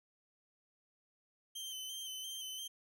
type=tone with vibrato; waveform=sawtooth; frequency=3095 Hz; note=G7; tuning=23 cents flat; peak=-39 dBFS; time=1.55-2.68 s; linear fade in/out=10 ms; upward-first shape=square; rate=2.9 Hz; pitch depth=29 cents each way; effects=none